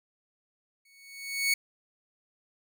sawtooth tone with exponential growth, 2220 Hz, C#7, 2 cents sharp, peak -18 dBFS, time 0.85-1.54 s, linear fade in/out 5 ms, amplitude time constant 150 ms, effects none

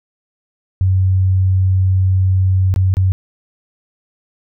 sine tone with dropouts, 94 Hz, F#2, 28 cents sharp, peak -10 dBFS, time 0.81-3.12 s, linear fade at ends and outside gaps 0 ms, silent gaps 2.74-2.761 / 2.94-2.969 s, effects none

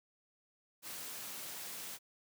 white high-pass noise, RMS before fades -45 dBFS, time 0.82-1.99 s, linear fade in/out 50 ms, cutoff 120 Hz, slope 24 dB/octave, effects none

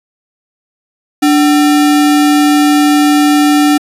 sine tone with sample-and-hold, 293.7 Hz, D4, in tune, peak -5 dBFS, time 1.22-3.78 s, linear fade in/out 10 ms, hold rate 1050 Hz, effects resampled to 32000 Hz

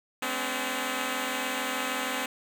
5% pulse tone cluster, 213.3 / 256.2 / 282.7 Hz, G#3 / C4 / C#4, +46 / -36 / +34 cents, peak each -28 / -19 / -23 dBFS, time 0.22-2.26 s, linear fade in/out 5 ms, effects none

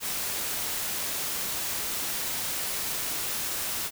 white noise, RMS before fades -31 dBFS, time 0-3.91 s, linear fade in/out 50 ms, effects none

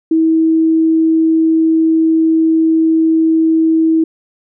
sine tone, 322.4 Hz, E4, 38 cents flat, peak -8 dBFS, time 0.11-4.04 s, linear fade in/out 5 ms, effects none

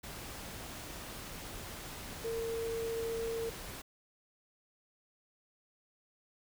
sine tone in noise, 456.7 Hz, A#4, 36 cents flat, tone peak -34 dBFS, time 2.24-3.5 s, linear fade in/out 10 ms, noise pink, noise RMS -45 dBFS, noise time 0.03-3.82 s, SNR +8 dB, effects none

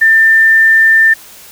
sine tone, 1790 Hz, A6, 29 cents sharp, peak -4 dBFS, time 0.01-1.14 s, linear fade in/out 10 ms, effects white hiss -36 dBFS RMS until 1.51 s

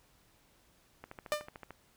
click train, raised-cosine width 0.5 ms, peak -30 dBFS, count 10, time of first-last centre 1.04-1.707 s, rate 13.5 Hz
sawtooth tone with exponential decay, 599 Hz, D5, 34 cents sharp, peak -22 dBFS, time 1.32-1.49 s, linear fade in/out 0 ms, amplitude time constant 36 ms
effects pink hiss -67 dBFS RMS until 1.96 s

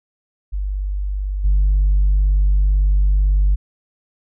sine tone with level steps, 49 Hz, G1, in tune, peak -19 / -10 dBFS, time 0.52-3.56 s, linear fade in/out 20 ms, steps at 1.44 s, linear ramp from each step 10 ms, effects tanh soft clip ceiling -9 dBFS

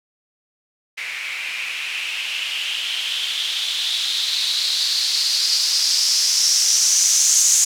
violet noise with low-pass filter sweep, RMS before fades -20 dBFS, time 0.97-7.65 s, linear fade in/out 10 ms, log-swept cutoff 2200 to 6700 Hz, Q 5, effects none

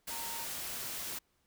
sine tone in noise, 922 Hz, A#5, 19 cents flat, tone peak -45 dBFS, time 0.1-0.45 s, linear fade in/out 10 ms, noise white, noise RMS -40 dBFS, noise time 0.07-1.19 s, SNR -8 dB, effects pink hiss -75 dBFS RMS until 1.46 s

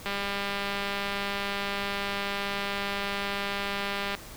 click train, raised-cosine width 0.3 ms, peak -15 dBFS, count 819, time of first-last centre 0.06-4.15 s, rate 200 Hz, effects pink hiss -45 dBFS RMS until 4.36 s

